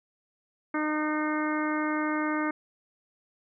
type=harmonic tone; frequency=305.3 Hz; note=D#4; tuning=33 cents flat; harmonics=1 / 2 / 3 / 4 / 5 / 6 / 7; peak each=-28 / -36 / -36 / -34 / -36 / -39 / -38 dBFS; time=0.74-2.51 s; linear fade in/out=5 ms; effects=none